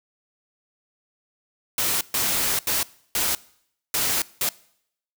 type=noise bursts at uneven times; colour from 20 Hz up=white; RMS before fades=-23 dBFS; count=6; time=1.78-2.01 / 2.14-2.59 / 2.67-2.83 / 3.15-3.35 / 3.94-4.22 / 4.41-4.49 s; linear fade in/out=2 ms; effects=noise-tail reverb RT60 0.7 s tail -22 dB re dry